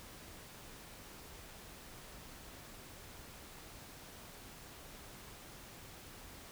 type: silence
effects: pink hiss -53 dBFS RMS until 6.51 s